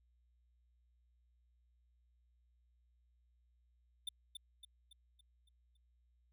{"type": "tone with echo", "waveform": "square", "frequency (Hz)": 3566, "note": "A7", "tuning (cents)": 22, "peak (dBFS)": -39, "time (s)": [4.07, 4.09], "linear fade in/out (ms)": 5, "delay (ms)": 280, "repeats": 6, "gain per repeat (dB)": -6, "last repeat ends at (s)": 5.77, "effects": ["added 60 Hz sine -70 dBFS peak until 6.32 s"]}